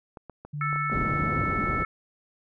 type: clicks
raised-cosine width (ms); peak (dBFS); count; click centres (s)
1; -27; 6; 0.172 / 0.297 / 0.45 / 0.729 / 0.76 / 0.899
type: tone with tremolo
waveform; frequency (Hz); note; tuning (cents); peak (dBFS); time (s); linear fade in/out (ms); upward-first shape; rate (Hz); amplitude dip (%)
sine; 147.3; D3; +6; -29; 0.53-1.43; 10; sine; 1.7; 40
type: harmonic tone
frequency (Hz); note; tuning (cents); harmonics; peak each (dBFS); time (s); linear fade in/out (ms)
440; A4; 0; 3 / 4 / 5; -27 / -37 / -32; 0.61-1.85; 2
type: low-pass noise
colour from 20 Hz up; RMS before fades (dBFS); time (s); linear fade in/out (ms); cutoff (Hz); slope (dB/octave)
white; -30; 0.91-1.84; 10; 280; 12
effects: none